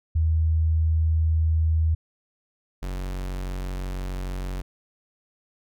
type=tone pair in turn; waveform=sine / 45% pulse; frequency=79.9 / 46.27 Hz; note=D#2 / F#1; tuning=+47 / +1 cents; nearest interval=major sixth; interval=946 cents; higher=first; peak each=-18 / -28 dBFS; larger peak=first; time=0.15-1.95 / 2.82-4.62 s; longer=neither; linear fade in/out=10 ms; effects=none